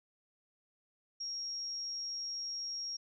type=tone; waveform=sine; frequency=5588 Hz; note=F8; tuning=in tune; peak=-37 dBFS; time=1.2-2.97 s; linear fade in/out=10 ms; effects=none